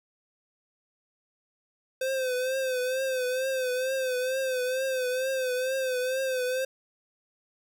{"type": "tone with vibrato", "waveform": "square", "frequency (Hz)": 516, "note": "C5", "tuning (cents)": -24, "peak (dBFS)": -27, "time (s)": [2.01, 6.65], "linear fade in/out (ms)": 5, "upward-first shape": "triangle", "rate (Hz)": 2.2, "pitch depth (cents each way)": 67, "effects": ["11-bit"]}